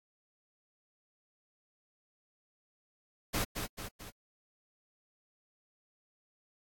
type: noise with echo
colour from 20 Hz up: pink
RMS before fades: -32 dBFS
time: 3.33-3.45 s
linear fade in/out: 20 ms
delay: 220 ms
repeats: 3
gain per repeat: -5 dB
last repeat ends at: 4.11 s
effects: AAC 64 kbps